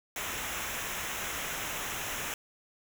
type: noise with comb filter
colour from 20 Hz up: pink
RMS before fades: -36 dBFS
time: 0.16-2.34 s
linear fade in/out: 2 ms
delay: 0.22 ms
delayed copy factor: -0.7
effects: none